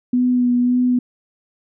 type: tone with vibrato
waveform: sine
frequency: 246.9 Hz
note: B3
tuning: in tune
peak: -13 dBFS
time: 0.13-0.99 s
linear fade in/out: 5 ms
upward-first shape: sine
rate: 1.8 Hz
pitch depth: 19 cents each way
effects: none